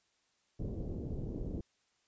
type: low-pass noise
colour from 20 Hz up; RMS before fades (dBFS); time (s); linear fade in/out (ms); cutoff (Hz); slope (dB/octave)
pink; -39; 0.59-1.61; 5; 440; 24
effects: white hiss -75 dBFS RMS until 2.07 s + resampled to 16000 Hz